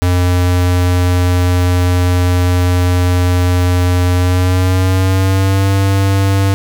square tone with pitch glide, 89.5 to 97.6 Hz, F2 to G2, +43 to -7 cents, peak -10 dBFS, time 0.02-6.54 s, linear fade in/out 0 ms, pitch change +150 cents, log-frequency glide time 4.15-5.67 s, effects none

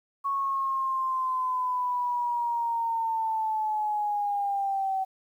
sine linear sweep, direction down, 1108.7 to 761 Hz, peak -25 dBFS, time 0.24-5.05 s, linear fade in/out 20 ms, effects 10-bit

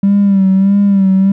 triangle tone with vibrato, 196 Hz, G3, in tune, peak -3 dBFS, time 0.03-1.32 s, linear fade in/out 5 ms, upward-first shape sine, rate 1.6 Hz, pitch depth 52 cents each way, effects tanh soft clip ceiling -3 dBFS

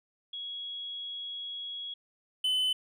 sine / triangle tone pair in turn, 3330 / 3026 Hz, G#7 / F#7, +4 / +38 cents, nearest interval major second, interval 166 cents, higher first, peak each -36 / -24 dBFS, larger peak second, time 0.33-1.94 / 2.44-2.73 s, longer first, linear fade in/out 5 ms, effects none

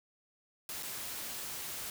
white noise with dropouts, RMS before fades -41 dBFS, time 0.69-1.9 s, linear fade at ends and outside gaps 1 ms, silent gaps 0.826-0.83 s, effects none

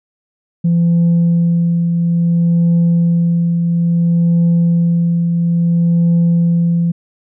sine tone with tremolo, 170 Hz, F3, 46 cents flat, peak -6 dBFS, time 0.64-6.92 s, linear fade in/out 10 ms, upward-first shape triangle, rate 0.59 Hz, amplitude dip 45%, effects tanh soft clip ceiling -7 dBFS

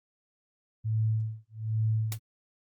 sine tone with tremolo, 110 Hz, A2, in tune, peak -23 dBFS, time 0.84-2.19 s, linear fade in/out 20 ms, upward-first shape sine, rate 1.2 Hz, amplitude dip 100%
white noise with exponential decay, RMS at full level -32 dBFS, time 2.12-2.19 s, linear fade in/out 1 ms, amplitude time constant 15 ms
effects Opus 48 kbps

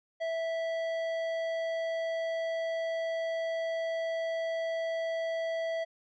sine tone with tanh clipping, 657 Hz, E5, 6 cents flat, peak -32 dBFS, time 0.2-5.85 s, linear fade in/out 20 ms, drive 12 dB, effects none

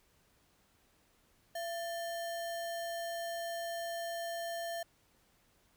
sine tone with sample-and-hold, 677 Hz, E5, 46 cents sharp, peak -36 dBFS, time 1.55-4.83 s, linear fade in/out 5 ms, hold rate 2450 Hz, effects pink hiss -70 dBFS RMS until 5.76 s

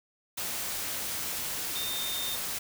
sine tone in noise, 3641 Hz, A#7, 41 cents flat, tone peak -34 dBFS, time 1.75-2.36 s, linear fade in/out 10 ms, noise white, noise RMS -34 dBFS, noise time 0.37-2.59 s, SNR -3 dB, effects none

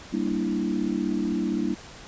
sine chord, E half-diminished seventh, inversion first, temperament equal, 196 / 233.1 / 293.7 / 329.6 Hz, G3 / Bb3 / D4 / E4, 0 / 0 / 0 / 0 cents, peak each -29 dBFS, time 0.12-1.75 s, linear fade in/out 20 ms, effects pink hiss -44 dBFS RMS until 2.07 s + resampled to 16000 Hz

